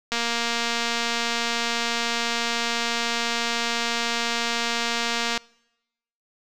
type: click train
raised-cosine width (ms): 0.2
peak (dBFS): -8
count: 1231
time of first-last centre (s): 0.12-5.376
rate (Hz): 234
effects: noise-tail reverb RT60 0.9 s tail -25 dB re dry

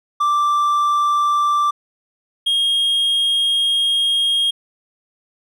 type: tone pair in turn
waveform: triangle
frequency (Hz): 1174.7 / 3250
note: D6 / G#7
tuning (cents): 0 / -38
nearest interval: octave + tritone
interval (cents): 1762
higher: second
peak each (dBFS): -12 / -13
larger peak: first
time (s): 0.2-1.71 / 2.46-4.51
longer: second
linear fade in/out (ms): 10
effects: none

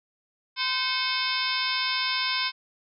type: harmonic tone with a mistuned harmonic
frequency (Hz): 515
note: C5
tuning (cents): -28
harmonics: 2 / 3 / 4 / 5 / 6 / 7 / 8 / 9 / 10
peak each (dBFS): -32 / -34 / -32 / -34 / -35 / -32 / -37 / -35 / -31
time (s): 0.56-2.52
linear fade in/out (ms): 50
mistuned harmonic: 4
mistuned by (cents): +98
effects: none

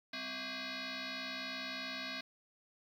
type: tone with frequency modulation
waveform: sine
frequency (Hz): 1101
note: C#6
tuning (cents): -12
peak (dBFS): -39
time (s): 0.13-2.21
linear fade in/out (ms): 5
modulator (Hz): 453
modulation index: 8
effects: 11-bit

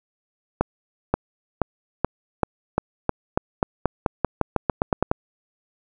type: accelerating click train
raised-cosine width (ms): 1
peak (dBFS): -4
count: 19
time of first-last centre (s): 0.61-5.114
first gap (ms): 530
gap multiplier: 0.9
effects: none

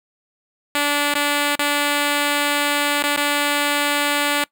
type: tone with dropouts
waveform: 5% pulse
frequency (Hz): 290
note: D4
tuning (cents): -22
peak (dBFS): -6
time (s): 0.75-4.44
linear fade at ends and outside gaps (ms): 1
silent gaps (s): 1.14-1.153 / 1.554-1.592 / 3.025-3.038 / 3.163-3.174
effects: noise-tail reverb RT60 0.1 s tail -22 dB re dry

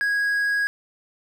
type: tone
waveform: triangle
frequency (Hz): 1652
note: G#6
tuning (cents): -10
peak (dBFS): -18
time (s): 0.01-0.67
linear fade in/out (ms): 0
effects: none

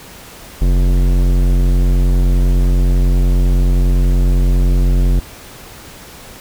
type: tone with tanh clipping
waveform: sine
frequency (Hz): 45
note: F#1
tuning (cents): -47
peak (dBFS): -11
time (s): 0.61-5.2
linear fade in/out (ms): 10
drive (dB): 17
effects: pink hiss -36 dBFS RMS until 6.4 s

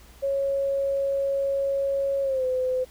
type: tone with pitch glide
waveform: sine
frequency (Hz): 551 to 511.1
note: C#5 to C5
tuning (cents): -11 to -41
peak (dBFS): -22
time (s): 0.22-2.85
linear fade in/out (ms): 20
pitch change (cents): -130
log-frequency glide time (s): 2.22-2.45
effects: added 60 Hz sine -51 dBFS peak until 2.9 s + pink hiss -53 dBFS RMS until 2.9 s

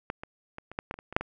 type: clicks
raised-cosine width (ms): 0.5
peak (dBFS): -16 / -23 / -24 / -27 / -15 / -17 / -24 / -28 / -26 / -6 / -19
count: 11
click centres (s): 0.101 / 0.235 / 0.584 / 0.716 / 0.789 / 0.911 / 0.941 / 0.989 / 1.126 / 1.165 / 1.21
effects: none

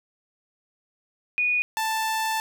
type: tone pair in turn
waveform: sine / sawtooth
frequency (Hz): 2464 / 882.6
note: D#7 / A5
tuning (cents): -17 / +5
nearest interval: octave + tritone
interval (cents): 1778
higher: first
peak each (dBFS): -20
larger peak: neither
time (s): 1.38-1.62 / 1.77-2.4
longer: second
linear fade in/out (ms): 0
effects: none

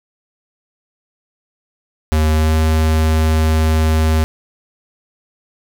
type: tone with pitch glide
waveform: square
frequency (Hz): 77.78 to 78.96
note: D#2 to D#2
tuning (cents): 0 to +26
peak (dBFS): -12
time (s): 2.12-4.24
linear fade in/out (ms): 0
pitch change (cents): +26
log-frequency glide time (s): 2.33-2.54
effects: none

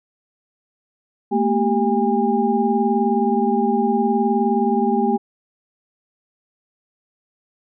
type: tone cluster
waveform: sine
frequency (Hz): 217.2 / 236.5 / 392.3 / 811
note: A3 / A#3 / G4 / G#5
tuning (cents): -22 / +25 / +1 / -41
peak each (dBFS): -21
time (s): 1.31-5.18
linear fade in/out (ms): 20
effects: none

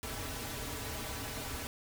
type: noise with comb filter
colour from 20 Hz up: pink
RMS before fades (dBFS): -40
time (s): 0.03-1.67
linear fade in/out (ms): 0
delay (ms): 5.6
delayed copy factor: -0.85
effects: none

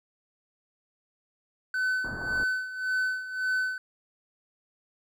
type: tone with tremolo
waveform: triangle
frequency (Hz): 1513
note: F#6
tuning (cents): +38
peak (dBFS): -22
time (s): 1.74-3.78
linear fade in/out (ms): 2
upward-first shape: sine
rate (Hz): 1.8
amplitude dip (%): 75
type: low-pass noise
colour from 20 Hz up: pink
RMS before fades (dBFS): -39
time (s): 2.04-2.44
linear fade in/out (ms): 5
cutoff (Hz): 1700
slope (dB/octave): 96
effects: none

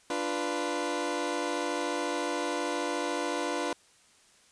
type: chord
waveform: 20% pulse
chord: B diminished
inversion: first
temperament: equal with one note detuned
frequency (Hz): 293.7 / 347.4 / 493.9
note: D4 / F4 / B4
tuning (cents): 0 / -9 / 0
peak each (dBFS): -29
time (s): 0.1-3.73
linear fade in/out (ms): 2
effects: white hiss -61 dBFS RMS until 4.51 s + resampled to 22050 Hz

